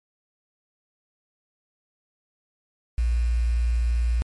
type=tone with quantisation; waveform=sine; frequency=58.7 Hz; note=A#1; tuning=13 cents sharp; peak=-19 dBFS; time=2.98-4.22 s; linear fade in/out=0 ms; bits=7; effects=MP3 48 kbps